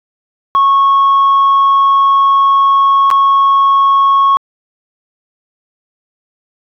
sine tone with dropouts, 1100 Hz, C#6, 14 cents flat, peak -4 dBFS, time 0.55-4.37 s, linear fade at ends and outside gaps 0 ms, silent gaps 3.103-3.112 s, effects tanh soft clip ceiling -4 dBFS

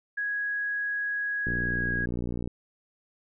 sine tone with pitch glide, 1661.2 to 1648.8 Hz, G#6 to G#6, 0 to -13 cents, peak -27 dBFS, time 0.17-2.06 s, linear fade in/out 10 ms, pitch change -13 cents, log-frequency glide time 1.51-1.87 s
click train, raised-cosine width 3 ms, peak -20 dBFS, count 61, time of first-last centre 1.47-2.475 s, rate 59.7 Hz
effects none

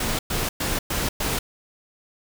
pink noise bursts, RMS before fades -25 dBFS, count 5, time 0-1.39 s, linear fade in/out 5 ms, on 190 ms, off 110 ms, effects none

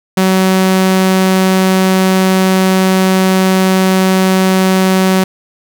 sawtooth tone, 188.3 Hz, F#3, 31 cents sharp, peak -4 dBFS, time 0.17-5.24 s, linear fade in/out 5 ms, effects none

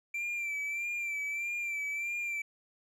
triangle tone with vibrato, 2349 Hz, D7, in tune, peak -31 dBFS, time 0.14-2.42 s, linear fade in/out 5 ms, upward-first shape sine, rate 1.6 Hz, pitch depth 44 cents each way, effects none

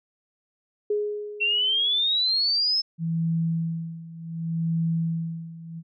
sine tone with exponential decay, 416.8 Hz, G#4, 6 cents sharp, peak -20 dBFS, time 0.9-2.15 s, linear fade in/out 5 ms, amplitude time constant 270 ms
sine exponential sweep, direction up, 2696 to 5274 Hz, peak -20 dBFS, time 1.4-2.82 s, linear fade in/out 20 ms
sine tone with tremolo, 164.81 Hz, E3, in tune, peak -21 dBFS, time 2.98-5.83 s, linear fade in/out 50 ms, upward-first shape sine, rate 0.67 Hz, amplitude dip 85%
effects none

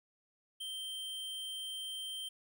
square tone, 3136 Hz, G7, in tune, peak -40 dBFS, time 0.6-2.29 s, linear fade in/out 10 ms, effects 12-bit

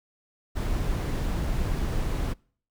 brown noise, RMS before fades -27 dBFS, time 0.55-2.34 s, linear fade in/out 20 ms, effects noise-tail reverb RT60 0.5 s tail -26 dB re dry

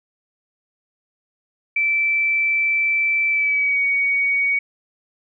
sine tone with pitch glide, 2327 to 2245 Hz, D7 to C#7, -17 to +21 cents, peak -16 dBFS, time 1.76-4.59 s, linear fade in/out 5 ms, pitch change -62 cents, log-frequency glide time 3.29-3.83 s, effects none

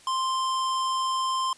square tone, 1046.5 Hz, C6, in tune, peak -25 dBFS, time 0.07-1.53 s, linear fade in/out 2 ms, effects white hiss -53 dBFS RMS until 1.57 s + resampled to 22050 Hz

